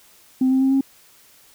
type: tone with pitch steps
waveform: sine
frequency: 259.4 / 263 / 266.7 / 270.4 Hz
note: C4 / C4 / C4 / C#4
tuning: -15 / +9 / +33 / -43 cents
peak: -13 dBFS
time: 0.41-0.81 s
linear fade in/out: 5 ms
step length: 100 ms
effects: tanh soft clip ceiling -11 dBFS + white hiss -52 dBFS RMS until 1.54 s